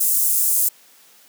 pink high-pass noise, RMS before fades -18 dBFS, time 0-0.69 s, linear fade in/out 10 ms, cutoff 8500 Hz, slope 24 dB/octave, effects white hiss -51 dBFS RMS until 1.28 s + high-pass 200 Hz 12 dB/octave

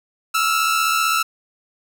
sawtooth tone pair together, 1312 / 1387.6 Hz, E6 / F6, -9 / -12 cents, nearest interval minor second, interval 97 cents, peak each -14 / -19 dBFS, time 0.34-1.23 s, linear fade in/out 10 ms, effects none

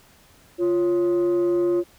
sine tone pair together, 349.2 / 553.4 Hz, F4 / C#5, 0 / -3 cents, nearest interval minor sixth, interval 797 cents, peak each -16 / -26 dBFS, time 0.58-1.84 s, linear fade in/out 50 ms, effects tanh soft clip ceiling -16 dBFS + pink hiss -54 dBFS RMS until 1.98 s

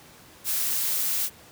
blue noise, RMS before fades -26 dBFS, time 0.44-1.3 s, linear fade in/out 50 ms, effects pink hiss -50 dBFS RMS until 1.51 s + high-pass 80 Hz 12 dB/octave

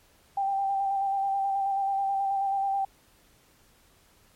sine tone with vibrato, 786 Hz, G5, 4 cents sharp, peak -24 dBFS, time 0.37-2.85 s, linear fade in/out 5 ms, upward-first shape square, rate 9.3 Hz, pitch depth 18 cents each way, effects pink hiss -61 dBFS RMS until 4.35 s + MP3 64 kbps

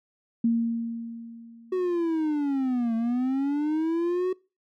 sine tone with exponential decay, 231.1 Hz, A#3, 15 cents flat, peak -18 dBFS, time 0.44-2.15 s, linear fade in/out 5 ms, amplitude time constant 370 ms
triangle linear two-way sweep, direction down then up, 374 to 224.4 to 374 Hz, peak -21 dBFS, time 1.72-4.33 s, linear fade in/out 5 ms, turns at 2.95 s
effects noise-tail reverb RT60 0.3 s tail -23 dB re dry

